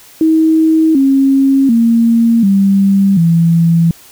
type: tone with pitch steps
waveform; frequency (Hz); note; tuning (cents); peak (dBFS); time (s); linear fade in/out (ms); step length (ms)
sine; 319 / 271.4 / 230.8 / 196.37 / 167.04; D#4 / C#4 / A#3 / G3 / E3; +43 / -36 / -17 / +3 / +23; -6; 0.21-3.91; 2; 740
effects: white hiss -40 dBFS RMS until 4.11 s